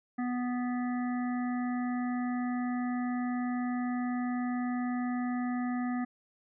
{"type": "harmonic tone", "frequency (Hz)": 246.9, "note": "B3", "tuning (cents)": 0, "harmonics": [1, 3, 5, 7, 8], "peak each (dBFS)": [-30, -40, -44, -47, -48], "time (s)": [0.18, 6.05], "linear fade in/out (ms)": 10, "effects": []}